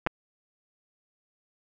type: clicks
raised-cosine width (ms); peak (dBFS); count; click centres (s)
0.5; -11; 2; 0.065 / 0.071
effects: none